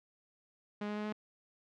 sawtooth tone with pitch steps, 207.5 / 209.1 / 210.6 / 212.2 Hz, G#3 / G#3 / G#3 / G#3, -1 / +12 / +24 / +38 cents, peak -32 dBFS, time 0.81-1.126 s, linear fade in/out 5 ms, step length 79 ms, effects low-pass 3000 Hz 12 dB/octave

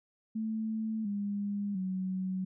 sine tone with pitch steps, 220 / 202.9 / 187.15 Hz, A3 / G#3 / F#3, 0 / -40 / +20 cents, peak -31 dBFS, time 0.35-2.45 s, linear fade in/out 10 ms, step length 700 ms, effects none

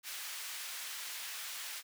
pink high-pass noise, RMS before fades -43 dBFS, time 0.03-1.83 s, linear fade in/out 50 ms, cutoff 1800 Hz, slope 12 dB/octave, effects none

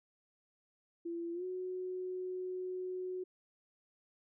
sine tone with pitch glide, 339.3 to 367.9 Hz, F4 to F#4, -50 to -10 cents, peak -37 dBFS, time 1.05-3.24 s, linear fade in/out 10 ms, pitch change +140 cents, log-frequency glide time 1.33-1.44 s, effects none

